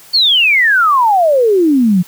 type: exponential sweep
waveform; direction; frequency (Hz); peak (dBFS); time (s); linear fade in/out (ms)
sine; down; 4542 to 170.2; -7; 0.13-2.03; 20
effects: white hiss -40 dBFS RMS until 2.07 s